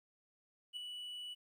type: tone with ADSR envelope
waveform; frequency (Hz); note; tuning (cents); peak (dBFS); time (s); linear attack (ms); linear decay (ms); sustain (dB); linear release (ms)
triangle; 2953; F#7; -4; -37; 0.73-1.35; 38; 3; -5; 23
effects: 13-bit